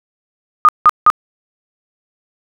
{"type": "tone bursts", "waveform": "sine", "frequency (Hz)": 1226, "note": "D#6", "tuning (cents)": -26, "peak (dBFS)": -3, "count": 3, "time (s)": [0.65, 1.101], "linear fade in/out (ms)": 0, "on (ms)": 37, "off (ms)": 170, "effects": []}